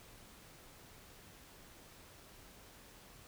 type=silence; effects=pink hiss -58 dBFS RMS until 3.27 s